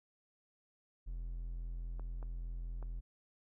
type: tone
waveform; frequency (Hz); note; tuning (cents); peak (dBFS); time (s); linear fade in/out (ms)
triangle; 42.4; E1; +50; -37; 1.06-3.01; 20
type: clicks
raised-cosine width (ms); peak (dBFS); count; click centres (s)
1; -38; 3; 1.996 / 2.228 / 2.827
effects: none